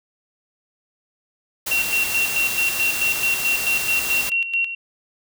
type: noise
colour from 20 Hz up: white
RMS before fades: -26 dBFS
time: 1.66-4.3 s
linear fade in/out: 10 ms
type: tone with tremolo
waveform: sine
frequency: 2738 Hz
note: F7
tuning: 35 cents flat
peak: -17 dBFS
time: 1.71-4.75 s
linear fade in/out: 5 ms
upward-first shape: square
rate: 4.6 Hz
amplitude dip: 65%
effects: none